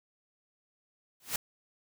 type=noise with exponential growth; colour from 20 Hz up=white; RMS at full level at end=-27 dBFS; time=1.2-1.36 s; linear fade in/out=2 ms; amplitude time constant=33 ms; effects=none